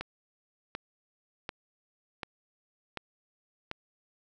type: click train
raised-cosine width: 0.3 ms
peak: -19 dBFS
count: 6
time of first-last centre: 0.01-3.714 s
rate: 1.35 Hz
effects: none